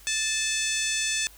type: harmonic tone with a mistuned harmonic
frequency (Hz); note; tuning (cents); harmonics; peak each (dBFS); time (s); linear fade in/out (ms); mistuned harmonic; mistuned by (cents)
880; A5; 0; 2 / 3 / 4 / 5 / 6 / 7 / 8 / 9 / 10; -33 / -31 / -32 / -37 / -36 / -31 / -37 / -34 / -37; 0.07-1.27; 0; 3; -32
effects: added 50 Hz sine -52 dBFS peak until 1.37 s + white hiss -52 dBFS RMS until 1.37 s